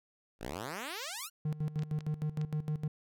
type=exponential sweep; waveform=5% pulse; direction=up; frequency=47 to 1480 Hz; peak=-27 dBFS; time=0.39-1.3 s; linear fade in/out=50 ms
type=tone with tremolo; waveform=triangle; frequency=152.5 Hz; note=D#3; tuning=34 cents flat; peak=-28 dBFS; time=1.45-2.88 s; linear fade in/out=5 ms; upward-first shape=square; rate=6.5 Hz; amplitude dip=80%
type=clicks; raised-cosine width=0.2 ms; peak=-31 dBFS; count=4; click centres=1.792 / 1.823 / 2.007 / 2.414 s
effects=none